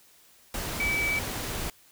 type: tone in noise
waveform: sine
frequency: 2300 Hz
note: D7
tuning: 37 cents flat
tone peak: -25 dBFS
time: 0.8-1.19 s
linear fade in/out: 2 ms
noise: pink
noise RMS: -33 dBFS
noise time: 0.54-1.7 s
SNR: +5 dB
effects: white hiss -58 dBFS RMS until 1.91 s